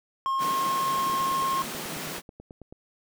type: tone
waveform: triangle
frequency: 1073 Hz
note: C6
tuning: 43 cents sharp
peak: -22 dBFS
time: 0.26-1.62 s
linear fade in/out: 0 ms
type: high-pass noise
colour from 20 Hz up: pink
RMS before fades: -35 dBFS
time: 0.38-2.22 s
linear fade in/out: 50 ms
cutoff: 140 Hz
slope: 96 dB/octave
type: click train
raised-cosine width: 2 ms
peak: -30 dBFS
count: 17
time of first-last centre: 0.99-2.725 s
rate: 9.22 Hz
effects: none